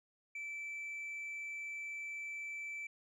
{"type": "tone", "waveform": "sine", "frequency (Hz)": 2322, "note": "D7", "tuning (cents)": -20, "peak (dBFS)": -38, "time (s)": [0.35, 2.87], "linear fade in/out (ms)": 5, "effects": ["tanh soft clip ceiling -40 dBFS"]}